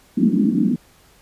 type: band-pass noise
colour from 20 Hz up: white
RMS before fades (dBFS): -17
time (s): 0.17-0.76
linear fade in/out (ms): 5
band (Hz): 190 to 280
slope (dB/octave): 48
effects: pink hiss -53 dBFS RMS until 1.21 s + resampled to 32000 Hz